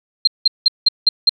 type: tone bursts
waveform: sine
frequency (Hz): 4176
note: C8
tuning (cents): -4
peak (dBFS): -7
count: 6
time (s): 0.25-1.294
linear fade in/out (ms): 5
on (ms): 24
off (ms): 180
effects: none